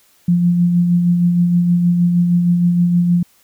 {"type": "tone with tremolo", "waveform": "sine", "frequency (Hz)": 174.61, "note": "F3", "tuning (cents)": 0, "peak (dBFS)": -9, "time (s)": [0.28, 3.23], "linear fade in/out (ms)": 5, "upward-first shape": "sine", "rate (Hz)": 6.4, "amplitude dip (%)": 35, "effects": ["white hiss -54 dBFS RMS until 3.43 s"]}